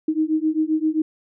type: beating tone pair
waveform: sine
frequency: 309.5 / 317.1 Hz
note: D#4 / D#4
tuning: -9 / +33 cents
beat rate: 7.6 Hz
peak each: -21 dBFS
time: 0.08-1.02 s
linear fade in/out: 5 ms
effects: none